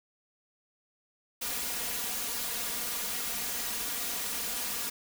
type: noise with comb filter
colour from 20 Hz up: white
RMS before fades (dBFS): -34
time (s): 1.41-4.9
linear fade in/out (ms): 10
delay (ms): 4.2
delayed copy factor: +0.8
effects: none